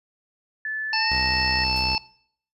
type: tone with pitch glide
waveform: sine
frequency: 1741 to 1866 Hz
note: A6 to A#6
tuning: -19 to +1 cents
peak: -26 dBFS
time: 0.65-1.64 s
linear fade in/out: 2 ms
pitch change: +120 cents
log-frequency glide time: 0.89-1.12 s
type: harmonic tone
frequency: 880 Hz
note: A5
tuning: in tune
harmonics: 1 / 3 / 5 / 6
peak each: -27 / -27 / -27 / -27 dBFS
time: 0.93-1.98 s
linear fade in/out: 2 ms
type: tone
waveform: sawtooth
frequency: 63.8 Hz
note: C2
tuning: 43 cents flat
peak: -25 dBFS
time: 1.11-1.95 s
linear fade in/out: 0 ms
type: noise with exponential decay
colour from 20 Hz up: white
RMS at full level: -39 dBFS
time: 1.76-1.95 s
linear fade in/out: 2 ms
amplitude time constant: 40 ms
effects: noise-tail reverb RT60 0.6 s tail -21 dB re dry + resampled to 32000 Hz